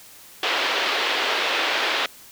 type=band-pass noise; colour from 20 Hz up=white; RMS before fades=-23 dBFS; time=0.43-2.06 s; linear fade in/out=2 ms; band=350 to 3700 Hz; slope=24 dB/octave; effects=white hiss -46 dBFS RMS until 2.31 s